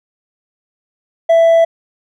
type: tone with hard clipping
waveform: sine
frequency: 663 Hz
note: E5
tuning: 10 cents sharp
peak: -7 dBFS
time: 1.29-1.65 s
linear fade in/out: 10 ms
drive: 2 dB
effects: none